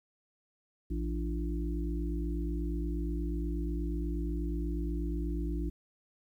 harmonic tone with a mistuned harmonic, 57 Hz, A#1, 38 cents flat, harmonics 1 / 3 / 5 / 6, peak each -32 / -40 / -39 / -41 dBFS, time 0.9-5.7 s, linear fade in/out 10 ms, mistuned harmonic 5, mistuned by +52 cents, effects 11-bit

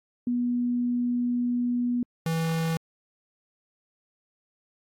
sine / square tone pair in turn, 243.4 / 163.3 Hz, B3 / E3, -25 / -16 cents, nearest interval perfect fifth, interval 691 cents, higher first, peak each -23 / -25 dBFS, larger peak first, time 0.27-2.03 / 2.26-2.77 s, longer first, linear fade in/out 2 ms, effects AAC 64 kbps

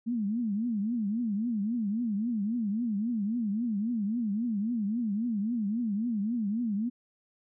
sine tone with vibrato, 220 Hz, A3, in tune, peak -27 dBFS, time 0.06-6.9 s, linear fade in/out 20 ms, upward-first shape triangle, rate 3.7 Hz, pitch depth 220 cents each way, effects none

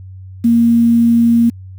sine tone with quantisation, 233.1 Hz, A#3, in tune, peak -7 dBFS, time 0.44-1.5 s, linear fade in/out 10 ms, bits 6, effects added 94 Hz sine -30 dBFS peak until 1.78 s

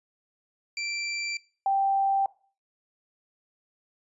25% pulse / sine tone pair in turn, 2349 / 783.9 Hz, D7 / G5, 0 / 0 cents, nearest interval octave + perfect fifth, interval 1900 cents, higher first, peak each -26 / -21 dBFS, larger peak second, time 0.77-1.37 / 1.66-2.26 s, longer neither, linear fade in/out 2 ms, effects noise-tail reverb RT60 0.4 s tail -20 dB re dry + resampled to 24000 Hz

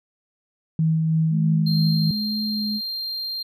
sine tone with tremolo, 160.1 Hz, D#3, 50 cents sharp, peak -16 dBFS, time 0.79-2.11 s, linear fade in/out 2 ms, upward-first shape sine, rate 3.1 Hz, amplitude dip 25%
sine tone with vibrato, 212.2 Hz, G#3, 38 cents sharp, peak -24 dBFS, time 1.3-2.81 s, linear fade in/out 50 ms, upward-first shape triangle, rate 2 Hz, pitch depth 13 cents each way
triangle tone, 4186 Hz, C8, in tune, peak -25 dBFS, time 1.66-3.43 s, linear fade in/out 10 ms
effects none

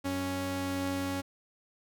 sawtooth tone pair together, 92.8 / 277.2 Hz, F#2 / C#4, +6 / 0 cents, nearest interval octave + perfect fifth, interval 1894 cents, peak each -34 / -28 dBFS, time 0.04-1.22 s, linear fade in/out 20 ms, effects none

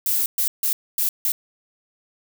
violet noise bursts at uneven times, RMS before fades -21 dBFS, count 5, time 0.06-0.26 / 0.38-0.48 / 0.63-0.73 / 0.98-1.09 / 1.25-1.32 s, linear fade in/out 2 ms, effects none

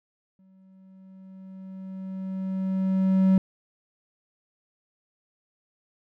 triangle tone with exponential growth, 189.7 Hz, F#3, 43 cents sharp, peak -13 dBFS, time 0.39-3.38 s, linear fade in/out 2 ms, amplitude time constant 650 ms, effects none

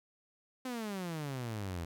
sawtooth exponential sweep, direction down, 261.6 to 80.9 Hz, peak -33 dBFS, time 0.65-1.85 s, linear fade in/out 5 ms, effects none

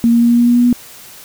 sine tone with pitch steps, 233.1 / 234.6 / 236.1 / 237.6 / 239.1 / 240.6 / 242.2 / 243.7 Hz, A#3 / A#3 / A#3 / A#3 / A#3 / B3 / B3 / B3, 0 / +11 / +22 / +33 / +44 / -45 / -34 / -23 cents, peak -7 dBFS, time 0.04-0.728 s, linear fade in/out 0 ms, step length 86 ms, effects white hiss -37 dBFS RMS until 1.24 s

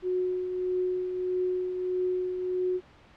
sine tone with tremolo, 365.8 Hz, F#4, 20 cents flat, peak -24 dBFS, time 0.02-2.81 s, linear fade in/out 50 ms, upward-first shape triangle, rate 1.6 Hz, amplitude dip 50%, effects pink hiss -55 dBFS RMS until 3.16 s + low-pass 3000 Hz 12 dB/octave

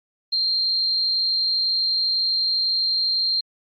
sine tone with amplitude modulation, 4186 Hz, C8, in tune, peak -16 dBFS, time 0.32-3.41 s, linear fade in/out 10 ms, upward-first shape sine, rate 180 Hz, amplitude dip 50%, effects MP3 32 kbps

